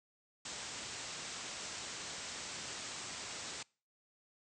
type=low-pass noise; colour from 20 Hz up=white; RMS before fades=-45 dBFS; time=0.45-3.63 s; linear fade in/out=5 ms; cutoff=8200 Hz; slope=96 dB/octave; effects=noise-tail reverb RT60 0.4 s tail -26 dB re dry + high-pass 60 Hz 12 dB/octave